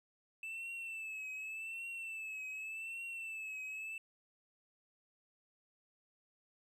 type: tone with vibrato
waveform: triangle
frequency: 2637 Hz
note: E7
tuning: in tune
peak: -40 dBFS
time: 0.43-3.98 s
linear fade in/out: 2 ms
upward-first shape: triangle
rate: 0.86 Hz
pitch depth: 71 cents each way
effects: none